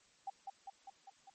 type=tone with echo; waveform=sine; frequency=784 Hz; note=G5; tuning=in tune; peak=-38 dBFS; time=0.27-0.3 s; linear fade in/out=5 ms; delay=200 ms; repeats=5; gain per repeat=-3 dB; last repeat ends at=1.3 s; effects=white hiss -68 dBFS RMS until 1.34 s + MP3 32 kbps